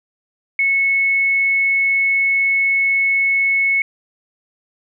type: tone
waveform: sine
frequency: 2199 Hz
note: C#7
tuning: 14 cents flat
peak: -13 dBFS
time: 0.59-3.82 s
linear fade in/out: 2 ms
effects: none